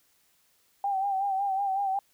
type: tone with vibrato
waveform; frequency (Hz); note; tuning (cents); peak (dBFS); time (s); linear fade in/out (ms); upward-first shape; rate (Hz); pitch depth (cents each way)
sine; 784; G5; 0; -25; 0.84-1.99; 2; sine; 5.4; 55
effects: white hiss -67 dBFS RMS until 2.13 s